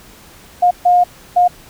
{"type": "tone bursts at uneven times", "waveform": "sine", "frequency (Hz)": 713, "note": "F5", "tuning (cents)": 36, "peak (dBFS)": -7, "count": 3, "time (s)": [[0.62, 0.71], [0.85, 1.04], [1.36, 1.48]], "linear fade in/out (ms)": 10, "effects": ["pink hiss -42 dBFS RMS until 1.69 s"]}